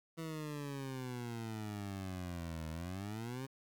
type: exponential two-way sweep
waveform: 20% pulse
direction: down then up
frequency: 164.81 to 78.4 to 136.7 Hz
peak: -36 dBFS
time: 0.17-3.47 s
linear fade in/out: 20 ms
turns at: 2.69 s
effects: 11-bit